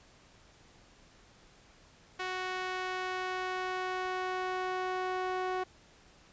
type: tone with band-pass filter sweep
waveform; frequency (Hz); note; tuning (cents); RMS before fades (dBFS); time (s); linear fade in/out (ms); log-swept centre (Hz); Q
sawtooth; 370; F#4; 0; -35; 2.19-5.64; 10; 1900 to 850; 0.78
effects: pink hiss -60 dBFS RMS until 6.32 s + resampled to 16000 Hz